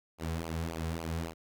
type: tone with flanger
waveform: sawtooth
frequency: 82 Hz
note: E2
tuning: 9 cents flat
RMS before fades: -36 dBFS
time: 0.18-1.34 s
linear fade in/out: 50 ms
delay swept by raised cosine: 0.53 to 3.43 ms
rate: 3.6 Hz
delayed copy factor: -0.8
effects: none